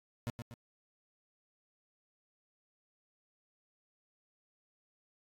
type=tone with echo; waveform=30% pulse; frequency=117.7 Hz; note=A#2; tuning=17 cents sharp; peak=-32 dBFS; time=0.27-0.3 s; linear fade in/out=0 ms; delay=120 ms; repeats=2; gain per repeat=-6 dB; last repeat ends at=0.54 s; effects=AAC 48 kbps